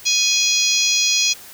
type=harmonic tone; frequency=830.6 Hz; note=G#5; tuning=in tune; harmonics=3 / 4 / 5 / 6 / 7 / 8; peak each=-22 / -22 / -22 / -22 / -22 / -22 dBFS; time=0.05-1.34 s; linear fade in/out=20 ms; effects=white hiss -40 dBFS RMS until 1.53 s